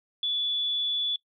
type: tone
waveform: sine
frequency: 3443 Hz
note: A7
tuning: 38 cents flat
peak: -25 dBFS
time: 0.23-1.16 s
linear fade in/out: 2 ms
effects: noise-tail reverb RT60 0.1 s tail -21 dB re dry